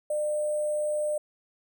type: tone with sample-and-hold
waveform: sine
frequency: 601 Hz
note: D5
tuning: 40 cents sharp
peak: -25 dBFS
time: 0.1-1.18 s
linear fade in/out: 5 ms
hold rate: 8820 Hz
effects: none